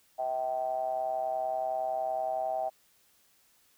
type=ring-modulated tone; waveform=triangle; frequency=65.4 Hz; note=C2; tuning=in tune; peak=-24 dBFS; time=0.18-2.7 s; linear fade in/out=20 ms; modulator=708 Hz; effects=white hiss -66 dBFS RMS until 3.77 s